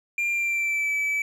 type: tone with pitch glide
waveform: triangle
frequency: 2390 to 2302 Hz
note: D7 to D7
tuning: +30 to -35 cents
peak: -21 dBFS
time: 0.18-1.22 s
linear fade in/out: 2 ms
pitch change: -65 cents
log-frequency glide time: 0.29-0.93 s
effects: none